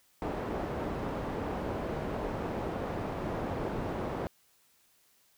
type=low-pass noise; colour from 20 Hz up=white; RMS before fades=-35 dBFS; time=0.22-4.27 s; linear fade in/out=0 ms; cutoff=630 Hz; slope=12 dB/octave; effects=white hiss -67 dBFS RMS until 5.37 s